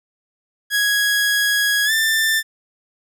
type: tone with pitch glide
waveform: sawtooth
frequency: 1661.2 to 1780.4 Hz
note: G#6 to A6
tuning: 0 to +20 cents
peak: -12 dBFS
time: 0.7-2.43 s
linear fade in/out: 50 ms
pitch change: +120 cents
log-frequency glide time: 1.85-1.92 s
effects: none